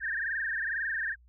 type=tone with frequency modulation; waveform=sine; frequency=1710 Hz; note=A6; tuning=50 cents flat; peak=-29 dBFS; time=0-1.16 s; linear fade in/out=50 ms; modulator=22.1 Hz; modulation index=6.7; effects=added 60 Hz sine -56 dBFS peak until 1.28 s